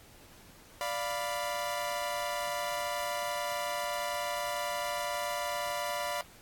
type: chord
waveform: sawtooth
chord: B diminished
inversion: first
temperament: equal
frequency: 587.3 / 698.5 / 987.8 Hz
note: D5 / F5 / B5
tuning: 0 / 0 / 0 cents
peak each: -32 / -33 / -33 dBFS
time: 0.81-6.21 s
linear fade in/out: 0 ms
effects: pink hiss -56 dBFS RMS until 6.41 s + AAC 64 kbps